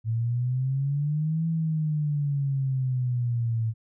sine exponential two-way sweep, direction up then down, 111 to 164.81 to 111 Hz, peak -23 dBFS, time 0.04-3.74 s, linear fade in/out 50 ms, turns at 1.47 s, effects none

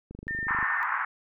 click train, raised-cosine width 3 ms, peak -28 dBFS, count 14, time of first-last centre 0.11-0.628 s, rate 25.1 Hz
sine tone, 1807 Hz, A6, 46 cents sharp, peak -29 dBFS, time 0.28-0.83 s, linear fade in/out 0 ms
pink band-pass noise, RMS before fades -29 dBFS, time 0.48-1.05 s, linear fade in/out 5 ms, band 940 to 1900 Hz, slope 48 dB/octave
effects none

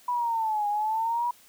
sine linear two-way sweep, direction down then up, 987.8 to 819 to 972 Hz, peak -24 dBFS, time 0.08-1.31 s, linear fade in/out 5 ms, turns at 0.68 s, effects white hiss -56 dBFS RMS until 1.48 s

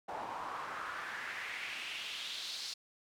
pink noise with band-pass filter sweep, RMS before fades -42 dBFS, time 0.08-2.74 s, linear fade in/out 10 ms, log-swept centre 800 to 4700 Hz, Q 3, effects none

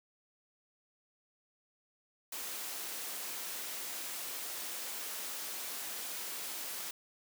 white high-pass noise, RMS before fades -41 dBFS, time 2.32-6.91 s, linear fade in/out 5 ms, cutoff 270 Hz, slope 12 dB/octave, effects none

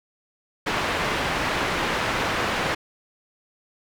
white low-pass noise, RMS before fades -25 dBFS, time 0.66-2.75 s, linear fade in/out 10 ms, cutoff 2000 Hz, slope 12 dB/octave, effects none

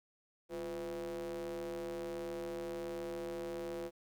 square ring-modulated tone, 77.78 Hz, D#2, in tune, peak -37 dBFS, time 0.49-3.91 s, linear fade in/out 50 ms, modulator 426 Hz, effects 12-bit

